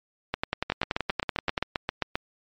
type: two click trains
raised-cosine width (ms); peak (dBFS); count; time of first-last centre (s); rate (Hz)
0.3; -9 / -9; 14 / 12; 0.34-1.578 / 0.7-2.155; 10.5 / 7.56
effects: low-pass 5000 Hz 12 dB/octave + MP3 64 kbps